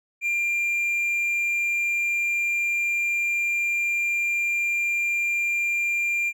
triangle tone, 2388 Hz, D7, 28 cents sharp, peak -20 dBFS, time 0.21-6.33 s, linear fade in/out 50 ms, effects none

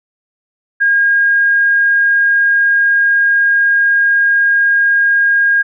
sine tone, 1624 Hz, G#6, 39 cents flat, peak -8 dBFS, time 0.8-5.63 s, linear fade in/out 20 ms, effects none

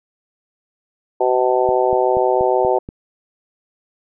harmonic tone, 126.4 Hz, B2, 41 cents sharp, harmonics 3 / 4 / 5 / 6 / 7, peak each -18 / -19 / -20 / -21 / -21 dBFS, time 1.2-2.79 s, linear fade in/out 10 ms
click train, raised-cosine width 3 ms, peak -17 dBFS, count 6, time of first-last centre 1.69-2.889 s, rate 4.17 Hz
effects none

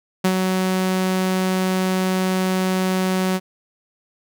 sawtooth tone with ADSR envelope, 186.6 Hz, F#3, 15 cents sharp, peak -10 dBFS, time 0.24-3.4 s, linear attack 9 ms, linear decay 70 ms, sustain -4 dB, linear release 44 ms, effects none

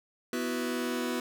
sawtooth chord, B suspended fourth, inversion none, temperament just, 246.9 / 329.3 / 370.4 Hz, B3 / E4 / F#4, 0 / -2 / +2 cents, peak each -28 / -33 / -31 dBFS, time 0.33-1.2 s, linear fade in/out 2 ms, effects none

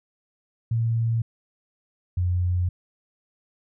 sine tone pair in turn, 114.8 / 89.37 Hz, A#2 / F2, -26 / +40 cents, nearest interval major third, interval 434 cents, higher first, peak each -20 dBFS, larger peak neither, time 0.71-1.22 / 2.17-2.69 s, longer second, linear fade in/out 5 ms, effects none

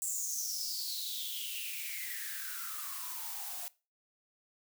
blue noise with high-pass filter sweep, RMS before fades -39 dBFS, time 0.02-3.68 s, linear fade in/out 0 ms, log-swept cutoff 7700 to 680 Hz, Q 9.2, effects noise-tail reverb RT60 0.3 s tail -20 dB re dry

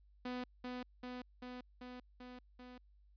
sawtooth tone with echo, 249.4 Hz, B3, 17 cents sharp, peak -36 dBFS, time 0.25-0.44 s, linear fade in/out 5 ms, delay 390 ms, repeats 6, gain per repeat -2 dB, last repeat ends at 2.78 s, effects added 50 Hz sine -63 dBFS peak until 3.16 s + resampled to 11025 Hz

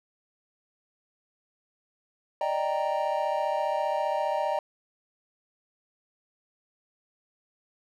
triangle chord, Eb major seventh, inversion third, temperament equal, 587.3 / 622.3 / 784 / 932.3 Hz, D5 / Eb5 / G5 / Bb5, 0 / 0 / 0 / 0 cents, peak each -29 dBFS, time 2.41-4.59 s, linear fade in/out 2 ms, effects none

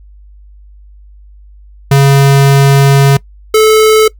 square tone pair in turn, 138.59 / 434.6 Hz, C#3 / A4, 0 / -21 cents, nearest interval octave + minor sixth, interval 1979 cents, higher second, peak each -4 dBFS, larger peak neither, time 1.91-3.17 / 3.54-4.08 s, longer first, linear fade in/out 5 ms, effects noise-tail reverb RT60 0.1 s tail -22 dB re dry + added 50 Hz sine -34 dBFS peak until 4.19 s

